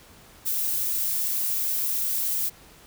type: noise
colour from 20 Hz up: violet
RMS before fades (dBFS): -26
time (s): 0.45-2.5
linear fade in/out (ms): 20
effects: pink hiss -51 dBFS RMS until 2.86 s